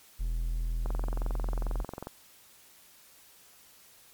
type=tone; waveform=triangle; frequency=41.2 Hz; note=E1; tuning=in tune; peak=-26 dBFS; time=0.19-1.84 s; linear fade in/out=20 ms
type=click train; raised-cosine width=1 ms; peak=-23 dBFS; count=28; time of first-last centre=0.86-2.071 s; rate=22.3 Hz
effects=white hiss -57 dBFS RMS until 4.13 s + MP3 96 kbps